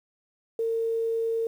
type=tone with quantisation; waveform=sine; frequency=454.9 Hz; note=A#4; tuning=42 cents flat; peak=-24 dBFS; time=0.59-1.47 s; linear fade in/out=2 ms; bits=9; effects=none